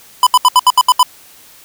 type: tone bursts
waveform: square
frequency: 1000 Hz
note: B5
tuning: 21 cents sharp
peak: -5 dBFS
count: 8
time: 0.23-1.03 s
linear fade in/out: 2 ms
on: 37 ms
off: 72 ms
effects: white hiss -42 dBFS RMS until 1.64 s